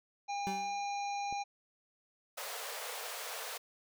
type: harmonic tone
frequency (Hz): 807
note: G#5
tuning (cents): -50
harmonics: 1 / 3 / 5 / 7 / 8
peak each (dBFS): -35 / -45 / -49 / -52 / -53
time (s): 0.28-1.44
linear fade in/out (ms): 20
type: tone with exponential decay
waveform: 30% pulse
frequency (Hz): 192.8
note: G3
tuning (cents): -28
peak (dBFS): -32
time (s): 0.47-0.86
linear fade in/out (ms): 0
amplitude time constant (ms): 84
type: click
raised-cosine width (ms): 2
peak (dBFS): -35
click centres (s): 1.326
type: high-pass noise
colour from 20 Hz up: pink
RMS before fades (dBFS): -42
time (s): 2.37-3.58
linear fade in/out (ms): 10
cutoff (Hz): 440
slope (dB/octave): 96
effects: none